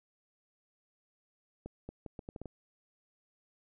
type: accelerating click train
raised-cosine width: 2 ms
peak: -29 dBFS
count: 8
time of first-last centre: 1.66-2.457 s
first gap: 230 ms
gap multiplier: 0.75
effects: none